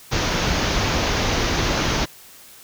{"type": "low-pass noise", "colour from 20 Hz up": "pink", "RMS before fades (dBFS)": -21, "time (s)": [0.11, 2.06], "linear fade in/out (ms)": 20, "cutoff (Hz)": 6600, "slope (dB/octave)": 96, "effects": ["white hiss -45 dBFS RMS until 2.63 s"]}